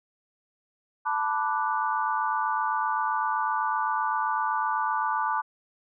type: chord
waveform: sine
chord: B minor seventh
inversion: third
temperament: equal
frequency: 880 / 987.8 / 1174.7 / 1480 Hz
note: A5 / B5 / D6 / F#6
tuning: 0 / 0 / 0 / 0 cents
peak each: -28 / -30 / -29 / -33 dBFS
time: 1.05-5.42 s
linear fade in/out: 20 ms
effects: none